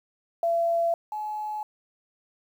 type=tone pair in turn; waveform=sine; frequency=676 / 850.2 Hz; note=E5 / G#5; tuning=+43 / +40 cents; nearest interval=major third; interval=397 cents; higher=second; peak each=-21 / -29 dBFS; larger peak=first; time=0.43-0.94 / 1.12-1.63 s; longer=neither; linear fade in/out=2 ms; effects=9-bit